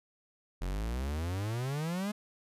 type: exponential sweep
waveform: 45% pulse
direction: up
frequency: 42.89 to 214 Hz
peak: -32 dBFS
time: 0.61-2.12 s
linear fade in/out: 10 ms
effects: resampled to 32000 Hz

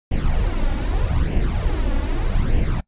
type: noise with flanger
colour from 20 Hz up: brown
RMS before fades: -19 dBFS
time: 0.11-2.81 s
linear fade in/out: 10 ms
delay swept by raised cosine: 0.38 to 3.58 ms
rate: 0.81 Hz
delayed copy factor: +0.65
effects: noise-tail reverb RT60 0.1 s tail -22 dB re dry + resampled to 8000 Hz

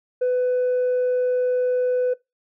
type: tone with tanh clipping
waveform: triangle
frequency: 500 Hz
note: B4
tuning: 21 cents sharp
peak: -18 dBFS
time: 0.21-2.14 s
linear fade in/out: 10 ms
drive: 6 dB
effects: noise-tail reverb RT60 0.2 s tail -21 dB re dry

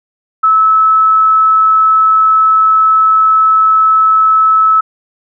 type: tone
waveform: sine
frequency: 1301 Hz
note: E6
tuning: 23 cents flat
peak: -5 dBFS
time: 0.43-4.81 s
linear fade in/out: 10 ms
effects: none

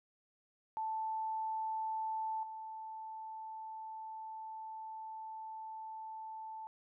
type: tone with level steps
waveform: sine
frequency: 880 Hz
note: A5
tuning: in tune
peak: -35 / -43 dBFS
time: 0.77-6.67 s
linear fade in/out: 0 ms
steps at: 2.43 s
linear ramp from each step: 2 ms
effects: none

